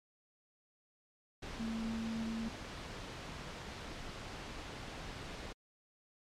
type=tone in noise; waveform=sine; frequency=225.3 Hz; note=A3; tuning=41 cents sharp; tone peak=-36 dBFS; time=1.59-2.49 s; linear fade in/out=10 ms; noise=pink; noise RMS=-45 dBFS; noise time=1.42-5.53 s; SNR=+6 dB; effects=low-pass 5000 Hz 12 dB/octave + MP3 96 kbps